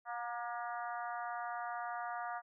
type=harmonic tone with a mistuned harmonic; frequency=238.8 Hz; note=A#3; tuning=42 cents sharp; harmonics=3 / 4 / 5 / 6 / 7 / 8; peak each=-41 / -46 / -45 / -47 / -51 / -54 dBFS; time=0.05-2.42 s; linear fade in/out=50 ms; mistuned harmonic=4; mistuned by=-26 cents; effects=none

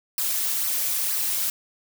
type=noise with flanger; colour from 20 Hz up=blue; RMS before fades=-25 dBFS; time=0.18-1.5 s; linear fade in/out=2 ms; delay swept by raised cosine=0.28 to 3.98 ms; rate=2.1 Hz; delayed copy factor=-0.55; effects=none

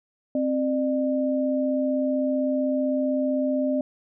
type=tone pair together; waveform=sine; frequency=263.3 / 601 Hz; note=C4 / D5; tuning=+11 / +40 cents; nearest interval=octave + major second; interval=1429 cents; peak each=-23 / -25 dBFS; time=0.35-3.81 s; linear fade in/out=2 ms; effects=none

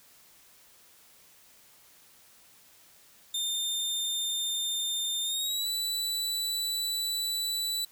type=tone with pitch glide; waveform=sawtooth; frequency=3612 to 3962 Hz; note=A7 to B7; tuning=+45 to +5 cents; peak=-26 dBFS; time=3.34-7.85 s; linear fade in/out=5 ms; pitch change=+160 cents; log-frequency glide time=5.23-5.68 s; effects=white hiss -58 dBFS RMS until 7.91 s

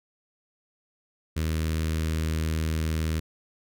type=tone with notch filter; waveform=sawtooth; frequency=79.4 Hz; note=D#2; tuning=36 cents sharp; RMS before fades=-27 dBFS; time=1.36-3.2 s; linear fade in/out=10 ms; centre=780 Hz; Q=0.78; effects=none

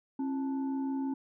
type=tone with frequency modulation; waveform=sine; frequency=270 Hz; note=C#4; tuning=45 cents flat; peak=-30 dBFS; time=0.19-1.14 s; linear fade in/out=5 ms; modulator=606 Hz; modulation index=0.42; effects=none

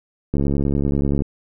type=click train; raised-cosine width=3 ms; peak=-8 dBFS; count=63; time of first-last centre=0.34-1.221 s; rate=70.4 Hz; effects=none

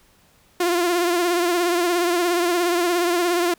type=tone with vibrato; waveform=sawtooth; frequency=349.2 Hz; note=F4; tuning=in tune; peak=-14 dBFS; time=0.6-3.54 s; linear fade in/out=5 ms; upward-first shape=triangle; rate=17 Hz; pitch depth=66 cents each way; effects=pink hiss -57 dBFS RMS until 3.58 s

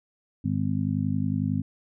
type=harmonic tone; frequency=51 Hz; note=G#1; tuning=31 cents flat; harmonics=2 / 3 / 4 / 5; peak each=-29 / -29 / -29 / -29 dBFS; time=0.44-1.62 s; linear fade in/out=10 ms; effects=none

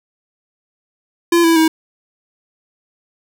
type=tone with pitch steps; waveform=square; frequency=341.4 / 330.5 / 320 Hz; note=F4 / E4 / D#4; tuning=-39 / +5 / +49 cents; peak=-10 dBFS; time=1.32-1.68 s; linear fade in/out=5 ms; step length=120 ms; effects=none

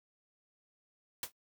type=noise with exponential decay; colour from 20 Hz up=white; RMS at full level=-33 dBFS; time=1.23-1.32 s; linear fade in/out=2 ms; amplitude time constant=18 ms; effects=noise-tail reverb RT60 0.1 s tail -25 dB re dry

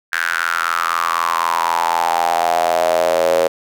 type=tone with high-pass filter sweep; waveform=square; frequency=41.99 Hz; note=E1; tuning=33 cents sharp; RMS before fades=-17 dBFS; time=0.12-3.48 s; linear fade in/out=10 ms; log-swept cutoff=1600 to 520 Hz; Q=7; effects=none

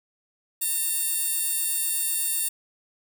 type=tone with high-pass filter; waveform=15% pulse; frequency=908 Hz; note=A#5; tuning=46 cents flat; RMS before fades=-26 dBFS; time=0.61-2.49 s; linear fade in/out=10 ms; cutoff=10000 Hz; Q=0.86; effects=none

